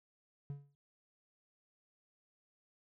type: tone with exponential decay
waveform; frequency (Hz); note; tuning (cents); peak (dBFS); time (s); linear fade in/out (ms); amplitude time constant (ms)
triangle; 141.9; C#3; +41; -35; 0.5-0.75; 0; 53
effects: none